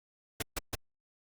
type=noise bursts; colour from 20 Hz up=pink; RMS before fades=-33 dBFS; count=3; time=0.4-0.752 s; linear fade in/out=5 ms; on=24 ms; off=140 ms; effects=Opus 48 kbps